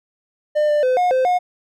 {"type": "tone with pitch steps", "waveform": "triangle", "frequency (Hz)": [601, 594, 510, 720, 517, 721], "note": ["D5", "D5", "C5", "F#5", "C5", "F#5"], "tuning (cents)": [40, 20, -44, -47, -21, -45], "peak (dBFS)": -12, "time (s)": [0.55, 1.39], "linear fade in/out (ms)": 20, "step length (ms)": 140, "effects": []}